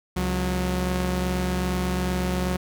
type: tone pair together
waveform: sawtooth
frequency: 68.2 / 182.07 Hz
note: C#2 / F#3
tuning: -28 / -28 cents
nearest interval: octave + perfect fourth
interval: 1700 cents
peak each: -23 / -21 dBFS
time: 0.16-2.57 s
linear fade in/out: 10 ms
effects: none